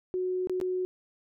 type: tone with dropouts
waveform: sine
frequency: 367.5 Hz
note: F#4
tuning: 12 cents flat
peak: -27 dBFS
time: 0.14-0.85 s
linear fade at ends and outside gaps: 0 ms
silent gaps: 0.472-0.496 / 0.601-0.613 s
effects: none